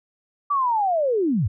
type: linear sweep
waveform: sine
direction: down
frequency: 1174.7 to 79.1 Hz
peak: -18 dBFS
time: 0.5-1.48 s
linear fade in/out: 10 ms
effects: none